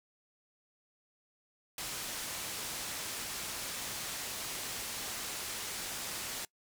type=low-pass noise; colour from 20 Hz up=white; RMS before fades=-40 dBFS; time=1.78-6.45 s; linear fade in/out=2 ms; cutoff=10000 Hz; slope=12 dB/octave; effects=noise-tail reverb RT60 0.1 s tail -23 dB re dry